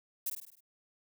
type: noise with echo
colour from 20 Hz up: violet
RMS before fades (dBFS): -34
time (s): 0.26-0.3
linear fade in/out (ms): 5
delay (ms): 51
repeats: 6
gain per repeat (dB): -5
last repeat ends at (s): 0.606
effects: none